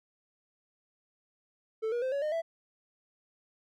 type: tone with pitch steps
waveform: triangle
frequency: 441.3 / 478.5 / 518.8 / 562.5 / 609.8 / 661.2 Hz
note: A4 / A#4 / C5 / C#5 / D#5 / E5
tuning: +5 / +45 / -15 / +25 / -35 / +5 cents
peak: -27 dBFS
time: 1.82-2.42 s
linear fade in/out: 20 ms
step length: 100 ms
effects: none